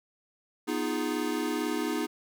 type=chord; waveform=square; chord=F half-diminished seventh; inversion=second; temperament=equal; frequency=246.9 / 311.1 / 349.2 / 415.3 Hz; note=Cb4 / Eb4 / F4 / Ab4; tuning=0 / 0 / 0 / 0 cents; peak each=-35 / -32 / -37 / -36 dBFS; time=0.67-2.07 s; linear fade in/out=20 ms; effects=none